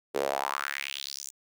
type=tone with high-pass filter sweep; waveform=sawtooth; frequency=69.3 Hz; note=C#2; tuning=in tune; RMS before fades=-33 dBFS; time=0.14-1.31 s; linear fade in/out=20 ms; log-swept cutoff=410 to 7500 Hz; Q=3.7; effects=none